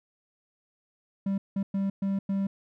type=tone bursts at uneven times; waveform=triangle; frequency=196 Hz; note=G3; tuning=in tune; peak=-23 dBFS; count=5; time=1.26-1.38 / 1.56-1.63 / 1.74-1.9 / 2.02-2.19 / 2.29-2.47 s; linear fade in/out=5 ms; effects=none